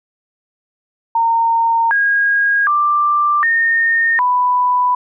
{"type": "tone with pitch steps", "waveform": "sine", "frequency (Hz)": [918, 1635, 1181, 1833, 992], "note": ["A#5", "G#6", "D6", "A#6", "B5"], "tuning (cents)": [-27, -28, 9, -30, 7], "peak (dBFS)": -11, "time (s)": [1.15, 4.95], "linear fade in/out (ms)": 5, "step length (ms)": 760, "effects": []}